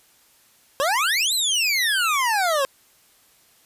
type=exponential two-way sweep; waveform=25% pulse; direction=up then down; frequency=525 to 4178 to 525 Hz; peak=-15 dBFS; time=0.8-2.65 s; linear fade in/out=0 ms; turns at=1.34 s; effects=white hiss -57 dBFS RMS until 3.65 s + resampled to 32000 Hz